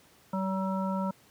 harmonic tone with a mistuned harmonic, 190 Hz, F#3, 46 cents sharp, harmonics 1 / 3 / 5 / 7, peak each -29 / -36 / -35 / -40 dBFS, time 0.33-1.11 s, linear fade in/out 5 ms, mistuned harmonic 1, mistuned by +16 cents, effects pink hiss -60 dBFS RMS until 1.3 s + high-pass 100 Hz 12 dB/octave

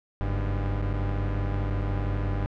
45% pulse tone pair together, 47.57 / 100.8 Hz, F#1 / G2, +49 / +49 cents, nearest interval octave + minor second, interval 1300 cents, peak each -28 dBFS, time 0.21-2.46 s, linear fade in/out 0 ms, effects low-pass 2000 Hz 12 dB/octave

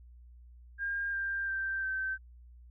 sine tone with pitch steps, 1610 / 1588.8 / 1567.8 / 1547.1 Hz, G6 / G6 / G6 / G6, +46 / +23 / 0 / -23 cents, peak -31 dBFS, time 0.78-2.18 s, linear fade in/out 50 ms, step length 350 ms, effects added 60 Hz sine -51 dBFS peak until 2.7 s

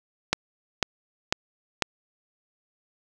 click train, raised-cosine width 0.2 ms, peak -3 dBFS, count 4, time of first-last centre 0.33-1.823 s, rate 2.01 Hz, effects none

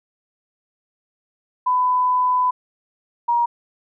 sine tone pair in turn, 1001 / 948.1 Hz, B5 / A#5, +23 / +29 cents, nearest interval minor second, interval 94 cents, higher first, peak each -15 dBFS, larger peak neither, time 1.66-2.51 / 3.28-3.46 s, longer first, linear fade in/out 10 ms, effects none

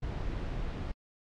brown noise, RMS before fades -35 dBFS, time 0.02-0.92 s, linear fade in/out 10 ms, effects low-pass 4000 Hz 12 dB/octave + AAC 64 kbps

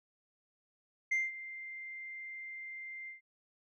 sine tone with ADSR envelope, 2093 Hz, C7, in tune, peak -25 dBFS, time 1.11-3.21 s, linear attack 12 ms, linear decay 190 ms, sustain -17 dB, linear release 130 ms, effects tanh soft clip ceiling -27 dBFS

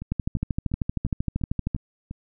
two click trains, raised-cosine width 5 ms, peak -12 / -21 dBFS, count 22 / 7, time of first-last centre 0.12-1.748 / 0.02-2.111 s, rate 12.9 / 2.87 Hz, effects none

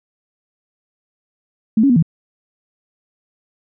sine tone with pitch steps, 219.5 / 278 / 242.2 / 162.4 Hz, A3 / C#4 / B3 / E3, -4 / +5 / -34 / -26 cents, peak -9 dBFS, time 1.77-2.026 s, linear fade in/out 5 ms, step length 64 ms, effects none

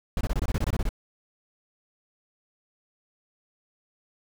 brown noise bursts, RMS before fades -25 dBFS, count 12, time 0.17-0.891 s, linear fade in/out 2 ms, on 39 ms, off 23 ms, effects none

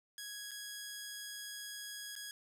10% pulse tone with dropouts, 1661.2 Hz, G#6, in tune, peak -35 dBFS, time 0.18-2.31 s, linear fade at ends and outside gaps 1 ms, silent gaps 0.51-0.515 / 2.154-2.162 s, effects none

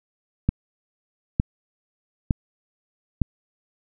click train, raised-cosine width 5 ms, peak -6 dBFS, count 4, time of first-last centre 0.49-3.217 s, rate 1.1 Hz, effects none

